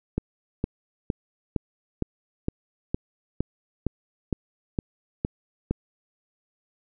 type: click train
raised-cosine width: 3 ms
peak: -11 dBFS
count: 13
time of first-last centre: 0.18-5.71 s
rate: 2.17 Hz
effects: none